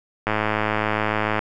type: click train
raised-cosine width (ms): 0.5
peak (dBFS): -6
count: 121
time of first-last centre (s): 0.27-1.391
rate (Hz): 107
effects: none